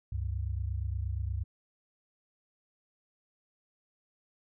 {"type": "tone pair together", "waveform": "sine", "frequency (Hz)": [68.8, 97.3], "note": ["C#2", "G2"], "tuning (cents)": [-12, -12], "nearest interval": "tritone", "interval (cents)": 600, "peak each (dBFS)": [-33, -34], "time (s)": [0.12, 1.44], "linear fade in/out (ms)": 5, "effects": []}